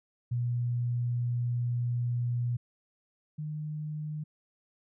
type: tone pair in turn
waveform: sine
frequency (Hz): 121 / 152.07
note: B2 / D#3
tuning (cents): -35 / -39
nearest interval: major third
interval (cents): 396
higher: second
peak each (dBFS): -27 / -33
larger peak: first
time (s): 0.31-2.57 / 3.38-4.24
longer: first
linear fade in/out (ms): 10
effects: none